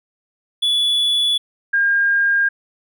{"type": "tone pair in turn", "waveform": ["triangle", "sine"], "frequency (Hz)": [3428, 1612.2], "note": ["A7", "G6"], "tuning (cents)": [-46, 48], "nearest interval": "octave + minor second", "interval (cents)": 1306, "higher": "first", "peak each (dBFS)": -13, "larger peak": "neither", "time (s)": [[0.62, 1.38], [1.73, 2.49]], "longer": "neither", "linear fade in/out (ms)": 10, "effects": []}